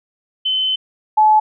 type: tone pair in turn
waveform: sine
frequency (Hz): 3053 / 859.4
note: G7 / A5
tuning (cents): -46 / -41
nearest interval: octave + minor seventh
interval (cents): 2195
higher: first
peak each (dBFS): -15 / -8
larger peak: second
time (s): 0.45-0.76 / 1.17-1.4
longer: first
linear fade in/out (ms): 10
effects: none

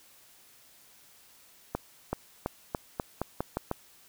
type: accelerating click train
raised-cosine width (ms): 1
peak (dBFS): -15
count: 9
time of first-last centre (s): 1.75-3.714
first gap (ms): 380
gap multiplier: 0.87
effects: white hiss -58 dBFS RMS until 4.08 s

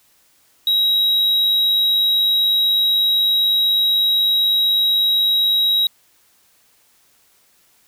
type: tone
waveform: triangle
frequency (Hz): 3837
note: A#7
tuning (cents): +49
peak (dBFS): -12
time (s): 0.67-5.87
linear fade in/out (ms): 2
effects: white hiss -57 dBFS RMS until 7.87 s

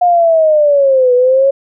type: linear two-way sweep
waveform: sine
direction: down then up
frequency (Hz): 718 to 490.6 to 554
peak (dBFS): -6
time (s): 0.01-1.51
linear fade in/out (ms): 10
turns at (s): 1.14
effects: none

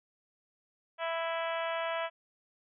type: harmonic tone with a mistuned harmonic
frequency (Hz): 330.5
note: E4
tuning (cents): +5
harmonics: 2 / 3 / 4 / 5 / 6 / 7 / 8 / 9 / 10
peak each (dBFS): -34 / -38 / -40 / -42 / -44 / -45 / -46 / -47 / -48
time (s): 0.98-2.1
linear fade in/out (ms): 50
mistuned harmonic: 8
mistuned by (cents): -15
effects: none

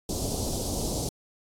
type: band-stop noise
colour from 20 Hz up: pink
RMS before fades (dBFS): -30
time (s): 0.09-1.09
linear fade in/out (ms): 2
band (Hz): 730 to 4400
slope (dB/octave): 24
effects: low-pass 11000 Hz 12 dB/octave + AAC 64 kbps

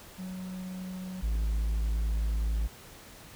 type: tone pair in turn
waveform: triangle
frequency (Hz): 185 / 54.31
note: F#3 / A1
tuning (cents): 0 / -22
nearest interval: octave + major sixth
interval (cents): 2122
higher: first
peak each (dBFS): -34 / -24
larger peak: second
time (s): 0.18-1.22 / 1.22-2.68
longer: second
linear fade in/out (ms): 20
effects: pink hiss -50 dBFS RMS until 3.35 s

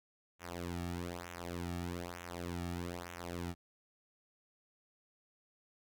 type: tone with flanger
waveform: sawtooth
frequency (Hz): 87.2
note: F2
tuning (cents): -2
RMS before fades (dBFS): -42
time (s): 0.39-3.55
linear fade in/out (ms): 50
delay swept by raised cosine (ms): 0.21 to 2.01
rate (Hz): 1.1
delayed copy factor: -0.85
effects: none

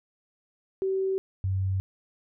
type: tone pair in turn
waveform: sine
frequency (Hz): 383 / 95.31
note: G4 / G2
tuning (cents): -40 / -48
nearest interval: 2 octaves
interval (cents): 2408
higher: first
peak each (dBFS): -24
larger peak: neither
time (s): 0.82-1.18 / 1.44-1.8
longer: neither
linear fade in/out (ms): 0
effects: none

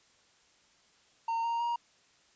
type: tone with pitch steps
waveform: triangle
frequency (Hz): 916 / 929.9 / 943.9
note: A#5 / A#5 / A#5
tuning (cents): -31 / -5 / +21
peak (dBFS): -27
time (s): 1.28-1.76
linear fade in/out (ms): 5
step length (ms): 160
effects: white hiss -65 dBFS RMS until 2.35 s + resampled to 16000 Hz

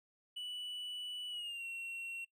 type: tone with pitch glide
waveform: triangle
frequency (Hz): 2960 to 2730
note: F#7 to F7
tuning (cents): 0 to -40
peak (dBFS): -39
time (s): 0.36-2.25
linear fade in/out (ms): 10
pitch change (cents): -140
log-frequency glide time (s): 1.29-1.65
effects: noise-tail reverb RT60 0.1 s tail -19 dB re dry

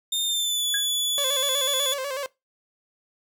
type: tone with pitch glide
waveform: sawtooth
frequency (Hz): 3636 to 3438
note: A#7 to A7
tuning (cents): -44 to -41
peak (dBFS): -20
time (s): 0.12-1.94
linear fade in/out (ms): 5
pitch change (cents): -97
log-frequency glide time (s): 0.25-0.66
type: tone with exponential decay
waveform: sine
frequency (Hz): 1646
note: G#6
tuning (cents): -16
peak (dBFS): -22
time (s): 0.74-0.89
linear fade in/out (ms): 2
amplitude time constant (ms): 31
type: tone with vibrato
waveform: sawtooth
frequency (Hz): 545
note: C#5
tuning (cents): -29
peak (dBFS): -24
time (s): 1.18-2.26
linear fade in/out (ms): 0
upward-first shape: square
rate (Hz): 8.1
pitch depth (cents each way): 71
effects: noise-tail reverb RT60 0.2 s tail -21 dB re dry

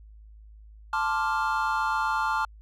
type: chord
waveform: triangle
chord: D minor seventh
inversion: second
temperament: equal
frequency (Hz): 880 / 1046.5 / 1174.7 / 1396.9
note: A5 / C6 / D6 / F6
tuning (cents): 0 / 0 / 0 / 0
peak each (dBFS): -26 / -30 / -29 / -27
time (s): 0.93-2.45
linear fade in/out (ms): 2
effects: added 53 Hz sine -46 dBFS peak until 2.61 s

